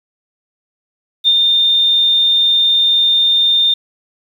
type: tone with ADSR envelope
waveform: sine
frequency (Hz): 3621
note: A7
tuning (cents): +49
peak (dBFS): -6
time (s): 1.24-3.74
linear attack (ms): 37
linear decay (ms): 46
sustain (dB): -3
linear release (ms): 5
effects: 7-bit